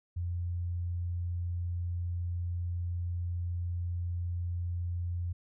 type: tone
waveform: sine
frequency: 87.31 Hz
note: F2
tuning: in tune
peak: -31 dBFS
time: 0.16-5.33 s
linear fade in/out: 10 ms
effects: none